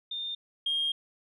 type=tone pair in turn; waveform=sine; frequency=3623 / 3228 Hz; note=A7 / G#7; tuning=+50 / -50 cents; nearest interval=major second; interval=200 cents; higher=first; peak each=-32 / -25 dBFS; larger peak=second; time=0.11-0.35 / 0.66-0.92 s; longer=second; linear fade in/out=5 ms; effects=tanh soft clip ceiling -22 dBFS